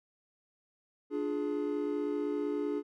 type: chord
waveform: triangle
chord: D diminished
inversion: none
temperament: equal with one note detuned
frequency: 293.7 / 349.2 / 419.4 Hz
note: D4 / F4 / Ab4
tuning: 0 / 0 / +17 cents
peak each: -32 / -37 / -32 dBFS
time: 1.1-2.83 s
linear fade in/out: 50 ms
effects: none